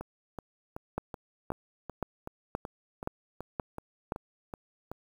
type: two click trains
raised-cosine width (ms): 1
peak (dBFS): -17 / -24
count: 7 / 14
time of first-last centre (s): 0.98-4.121 / 0.01-4.916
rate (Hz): 1.91 / 2.65
effects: 8-bit